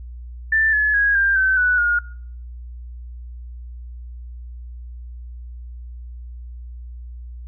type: tone with pitch steps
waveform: sine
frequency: 1772 / 1709.7 / 1649.5 / 1591.5 / 1535.5 / 1481.5 / 1429.4 Hz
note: A6 / G#6 / G#6 / G6 / G6 / F#6 / F6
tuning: +12 / +50 / -12 / +26 / -36 / +2 / +40 cents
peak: -14 dBFS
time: 0.52-1.99 s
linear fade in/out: 5 ms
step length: 210 ms
effects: noise-tail reverb RT60 0.6 s tail -23 dB re dry + added 60 Hz sine -32 dBFS peak until 7.47 s